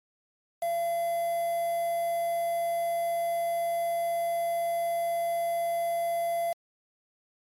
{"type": "tone with quantisation", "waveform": "triangle", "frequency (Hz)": 681, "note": "F5", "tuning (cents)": -44, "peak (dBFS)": -24, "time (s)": [0.62, 6.53], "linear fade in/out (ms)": 5, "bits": 7, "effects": ["MP3 96 kbps"]}